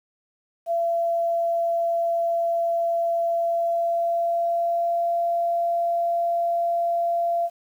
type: tone with pitch glide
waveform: sine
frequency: 677 to 684.5 Hz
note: E5 to F5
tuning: +46 to -35 cents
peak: -20 dBFS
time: 0.66-7.5 s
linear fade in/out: 50 ms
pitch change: +19 cents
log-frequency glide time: 3.37-5.03 s
effects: 9-bit